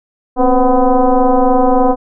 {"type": "tone with frequency modulation", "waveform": "sine", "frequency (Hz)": 242.3, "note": "B3", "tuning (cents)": -33, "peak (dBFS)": -7, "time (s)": [0.36, 1.96], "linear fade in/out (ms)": 50, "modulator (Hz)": 254, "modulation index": 2.7, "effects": []}